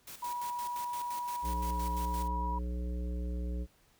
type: noise with tremolo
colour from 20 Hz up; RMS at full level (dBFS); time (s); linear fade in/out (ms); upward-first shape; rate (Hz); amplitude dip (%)
white; -46; 0.07-2.28; 5; square; 5.8; 65
type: tone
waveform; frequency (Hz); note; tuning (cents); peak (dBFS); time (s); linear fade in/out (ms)
sine; 969; B5; -33; -34; 0.22-2.59; 10
type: harmonic tone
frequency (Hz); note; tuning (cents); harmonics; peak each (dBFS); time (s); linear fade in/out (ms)
60.5; B1; -35; 1 / 3 / 5 / 7 / 9; -33 / -43 / -47 / -50 / -52; 1.42-3.67; 50
effects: pink hiss -67 dBFS RMS until 3.99 s